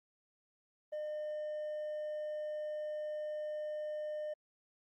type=tone with hard clipping; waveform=sine; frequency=606 Hz; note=D#5; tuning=46 cents flat; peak=-38 dBFS; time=0.92-4.34 s; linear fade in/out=10 ms; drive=2 dB; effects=Opus 32 kbps